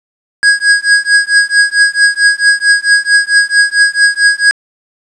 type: tone with tremolo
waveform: square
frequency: 1649 Hz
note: G#6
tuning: 13 cents flat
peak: -3 dBFS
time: 0.43-4.51 s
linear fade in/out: 0 ms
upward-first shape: triangle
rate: 4.5 Hz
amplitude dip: 100%
effects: resampled to 22050 Hz + 7-bit